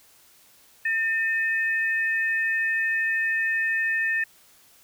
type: tone pair together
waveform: sine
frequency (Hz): 1803.2 / 2544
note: A6 / D#7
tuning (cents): +42 / +38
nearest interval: tritone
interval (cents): 596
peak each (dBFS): -22 / -31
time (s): 0.85-4.24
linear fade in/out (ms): 5
effects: white hiss -56 dBFS RMS until 4.83 s